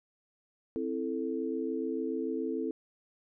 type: chord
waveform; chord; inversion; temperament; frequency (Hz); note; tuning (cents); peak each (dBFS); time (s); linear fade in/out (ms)
sine; A minor; first; equal with one note detuned; 262.7 / 329.6 / 440; C4 / E4 / A4; +7 / 0 / 0; -35 / -35 / -35; 0.76-2.71; 0
effects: none